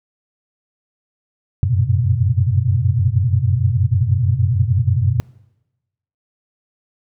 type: tone cluster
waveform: sine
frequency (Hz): 90.7 / 97.1 / 115.9 / 126.3 / 138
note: F#2 / G2 / A#2 / B2 / C#3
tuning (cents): -34 / -16 / -10 / +39 / -7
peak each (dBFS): -19 / -19 / -19 / -19 / -26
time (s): 1.63-5.2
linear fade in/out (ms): 0
effects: noise-tail reverb RT60 1.0 s tail -25 dB re dry